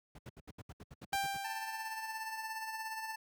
brown noise bursts, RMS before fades -43 dBFS, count 12, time 0.15-1.373 s, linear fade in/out 5 ms, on 35 ms, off 73 ms
sawtooth tone with exponential decay, 790 Hz, G5, 13 cents sharp, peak -27 dBFS, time 1.13-2.47 s, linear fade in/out 1 ms, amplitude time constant 290 ms
25% pulse tone with tremolo, 884 Hz, A5, 8 cents sharp, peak -34 dBFS, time 1.44-3.16 s, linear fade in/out 10 ms, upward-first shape sine, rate 17 Hz, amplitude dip 45%
effects high-pass 100 Hz 12 dB/octave

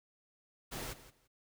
pink noise with echo, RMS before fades -42 dBFS, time 0.71-0.94 s, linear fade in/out 20 ms, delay 170 ms, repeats 2, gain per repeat -15 dB, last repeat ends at 1.28 s, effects none

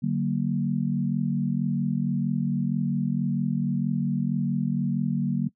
sine chord, D augmented, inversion none, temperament equal with one note detuned, 146.83 / 188.67 / 233.1 Hz, D3 / F#3 / A#3, 0 / +34 / 0 cents, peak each -27 dBFS, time 0.02-5.49 s, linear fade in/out 20 ms, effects noise-tail reverb RT60 0.1 s tail -22 dB re dry

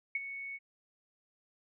sine tone with ADSR envelope, 2217 Hz, C#7, in tune, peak -28 dBFS, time 0.15-0.59 s, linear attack 4 ms, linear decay 29 ms, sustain -11 dB, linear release 37 ms, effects none

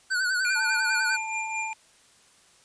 square tone with vibrato, 1494 Hz, F#6, 16 cents sharp, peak -24 dBFS, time 0.1-1.17 s, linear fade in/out 20 ms, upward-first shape sine, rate 10 Hz, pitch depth 66 cents each way
square tone with tremolo, 2397 Hz, D7, 35 cents sharp, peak -28 dBFS, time 0.45-1.73 s, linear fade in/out 0 ms, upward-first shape triangle, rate 4.6 Hz, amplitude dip 65%
sine tone, 883 Hz, A5, 6 cents sharp, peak -32 dBFS, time 0.55-1.74 s, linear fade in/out 20 ms
effects white hiss -58 dBFS RMS until 2.64 s + resampled to 22050 Hz

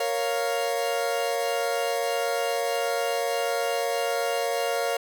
40% pulse chord, Bb minor, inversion none, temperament equal, 466.2 / 554.4 / 698.5 Hz, Bb4 / Db5 / F5, 0 / 0 / 0 cents, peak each -28 dBFS, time 0-4.97 s, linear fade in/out 5 ms, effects none

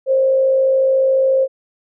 sine tone with frequency modulation, 531 Hz, C5, 25 cents sharp, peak -11 dBFS, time 0.06-1.48 s, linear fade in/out 50 ms, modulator 54.1 Hz, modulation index 0.3, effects none

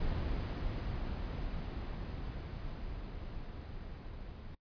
brown noise with level ramp, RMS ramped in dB -35 to -47 dBFS, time 0-4.55 s, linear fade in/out 5 ms, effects noise-tail reverb RT60 0.1 s tail -21 dB re dry + resampled to 11025 Hz

